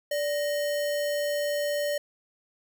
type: tone with sample-and-hold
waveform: sine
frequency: 583 Hz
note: D5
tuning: 13 cents flat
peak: -25 dBFS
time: 0.11-1.98 s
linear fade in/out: 5 ms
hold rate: 2450 Hz
effects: none